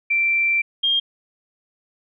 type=tone pair in turn; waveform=sine; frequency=2349 / 3217 Hz; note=D7 / G7; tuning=0 / +44 cents; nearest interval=perfect fourth; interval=544 cents; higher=second; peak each=-16 dBFS; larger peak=neither; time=0.1-0.62 / 0.83-1 s; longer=first; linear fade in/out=10 ms; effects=none